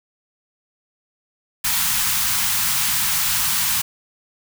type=band-stop noise; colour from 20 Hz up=white; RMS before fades=-20 dBFS; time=1.64-3.82 s; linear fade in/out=10 ms; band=220 to 820 Hz; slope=48 dB/octave; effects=none